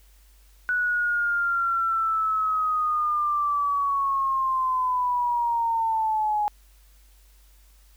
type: linear sweep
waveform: sine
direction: down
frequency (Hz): 1480 to 830.6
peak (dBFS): -21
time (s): 0.69-6.48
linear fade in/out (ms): 0
effects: added 49 Hz sine -52 dBFS peak until 7.96 s + white hiss -61 dBFS RMS until 7.96 s